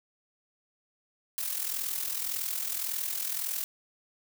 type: noise with amplitude modulation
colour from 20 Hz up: blue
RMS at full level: -30 dBFS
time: 1.38-3.64 s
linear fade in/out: 0 ms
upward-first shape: sine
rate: 41.8 Hz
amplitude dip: 65%
effects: none